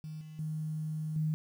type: tone with level steps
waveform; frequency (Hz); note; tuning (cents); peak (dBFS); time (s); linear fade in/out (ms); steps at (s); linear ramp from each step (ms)
sine; 155.56; D#3; 0; -39 / -44 / -33 / -28; 0.04-1.34; 0; 0.21 / 0.39 / 1.16; 2
effects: 10-bit